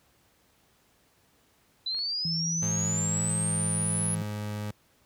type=linear sweep; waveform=sine; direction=up; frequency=3960 to 10548 Hz; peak=-28 dBFS; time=1.86-4.15 s; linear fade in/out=5 ms
type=clicks; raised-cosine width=0.3 ms; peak=-35 dBFS; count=2; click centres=1.947 / 1.99 s
type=tone; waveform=sine; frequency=164.81 Hz; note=E3; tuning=in tune; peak=-30 dBFS; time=2.25-4.22 s; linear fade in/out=0 ms
type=tone with pitch glide; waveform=30% pulse; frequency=105.6 to 104.99 Hz; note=G#2 to G#2; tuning=+29 to +19 cents; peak=-29 dBFS; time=2.62-4.71 s; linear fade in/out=5 ms; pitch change=-10 cents; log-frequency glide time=3.05-3.59 s
effects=pink hiss -65 dBFS RMS until 5.05 s + high-pass 60 Hz 12 dB/octave

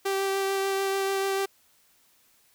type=tone with vibrato; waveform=sawtooth; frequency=389.8 Hz; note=G4; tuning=10 cents flat; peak=-21 dBFS; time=0.05-1.46 s; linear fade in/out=10 ms; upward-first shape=triangle; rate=6.8 Hz; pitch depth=13 cents each way; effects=white hiss -63 dBFS RMS until 2.54 s

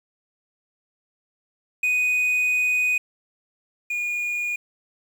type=tone pair in turn; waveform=triangle; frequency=2489 / 2438 Hz; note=D#7 / D#7; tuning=0 / -36 cents; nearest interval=unison; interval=36 cents; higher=first; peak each=-17 / -22 dBFS; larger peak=first; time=1.83-2.98 / 3.9-4.56 s; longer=first; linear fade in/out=5 ms; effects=8-bit

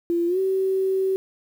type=tone with pitch glide; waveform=sine; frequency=342.2 to 381.9 Hz; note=F4 to G4; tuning=-35 to -45 cents; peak=-19 dBFS; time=0.1-1.16 s; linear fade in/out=0 ms; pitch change=+190 cents; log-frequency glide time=0.27-0.39 s; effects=8-bit

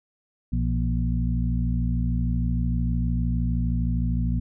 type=harmonic tone with a mistuned harmonic; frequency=59.7 Hz; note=A#1; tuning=42 cents sharp; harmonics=1 / 2 / 3 / 4; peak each=-24 / -27 / -29 / -30 dBFS; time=0.52-4.4 s; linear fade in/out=10 ms; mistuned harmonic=3; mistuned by=-65 cents; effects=none

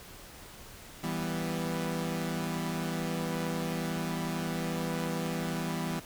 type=chord; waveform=sawtooth; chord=E minor; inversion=none; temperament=equal; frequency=164.81 / 196 / 246.9 Hz; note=E3 / G3 / B3; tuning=0 / 0 / 0 cents; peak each=-30 / -33 / -33 dBFS; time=1.03-6 s; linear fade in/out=10 ms; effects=pink hiss -49 dBFS RMS until 6.05 s

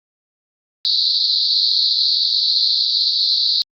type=band-pass noise; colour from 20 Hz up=white; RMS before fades=-17 dBFS; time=0.85-3.62 s; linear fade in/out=0 ms; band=3900 to 4600 Hz; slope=96 dB/octave; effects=Opus 48 kbps

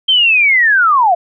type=linear sweep; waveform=sine; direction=down; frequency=3169 to 659.3 Hz; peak=-7 dBFS; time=0.08-1.15 s; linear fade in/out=10 ms; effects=none

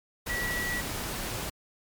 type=tone in noise; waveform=sine; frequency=1939 Hz; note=B6; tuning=32 cents flat; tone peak=-30 dBFS; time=0.29-0.81 s; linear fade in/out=10 ms; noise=pink; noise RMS=-34 dBFS; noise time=0.26-1.5 s; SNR=+1 dB; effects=MP3 96 kbps

